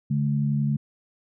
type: tone pair together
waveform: sine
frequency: 143.5 / 215 Hz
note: D3 / A3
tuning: -40 / -40 cents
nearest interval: perfect fifth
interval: 700 cents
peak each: -22 / -26 dBFS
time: 0.1-0.77 s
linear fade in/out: 10 ms
effects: none